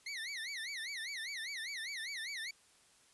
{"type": "tone with vibrato", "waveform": "25% pulse", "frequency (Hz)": 2017, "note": "B6", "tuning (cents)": 36, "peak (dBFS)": -36, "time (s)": [0.06, 2.51], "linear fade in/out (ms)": 5, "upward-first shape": "sine", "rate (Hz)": 5, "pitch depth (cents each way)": 230, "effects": ["white hiss -66 dBFS RMS until 3.13 s", "resampled to 24000 Hz"]}